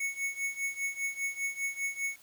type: tone with tremolo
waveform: square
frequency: 2211 Hz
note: C#7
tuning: 5 cents flat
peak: -29 dBFS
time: 0-2.16 s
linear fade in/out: 5 ms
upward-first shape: triangle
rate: 5 Hz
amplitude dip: 90%
effects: white hiss -58 dBFS RMS until 2.22 s